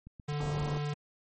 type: click train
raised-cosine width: 5 ms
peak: -35 dBFS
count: 4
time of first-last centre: 0.07-0.454 s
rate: 7.81 Hz
type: tone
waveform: square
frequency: 147.2 Hz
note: D3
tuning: 4 cents sharp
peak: -32 dBFS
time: 0.28-0.94 s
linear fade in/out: 10 ms
type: low-pass noise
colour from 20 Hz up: pink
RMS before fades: -39 dBFS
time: 0.4-0.78 s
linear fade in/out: 5 ms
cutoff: 1200 Hz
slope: 48 dB/octave
effects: MP3 32 kbps